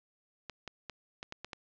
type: clicks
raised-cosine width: 0.2 ms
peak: -23 dBFS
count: 7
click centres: 0.497 / 0.677 / 0.897 / 1.229 / 1.324 / 1.446 / 1.532 s
effects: low-pass 5000 Hz 12 dB/octave